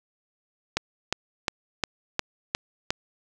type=click train; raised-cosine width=0.2 ms; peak=-6 dBFS; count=7; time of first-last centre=0.77-2.905 s; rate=2.81 Hz; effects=none